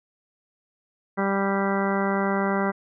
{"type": "harmonic tone", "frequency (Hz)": 196.6, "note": "G3", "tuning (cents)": 5, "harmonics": [1, 2, 3, 4, 5, 6, 7, 8, 10], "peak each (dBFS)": [-25, -28, -30, -31, -32, -33, -33, -34, -35], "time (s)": [1.17, 2.72], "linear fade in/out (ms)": 20, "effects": []}